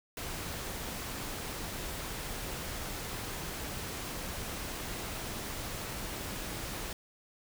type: noise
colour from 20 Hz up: pink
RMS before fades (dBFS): -39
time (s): 0.17-6.93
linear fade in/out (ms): 2
effects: none